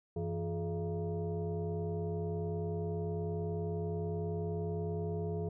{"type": "tone with frequency modulation", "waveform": "sine", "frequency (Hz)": 164.81, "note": "E3", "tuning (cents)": 0, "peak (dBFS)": -33, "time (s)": [0.16, 5.49], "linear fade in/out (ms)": 5, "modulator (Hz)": 259, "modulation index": 1.4, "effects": []}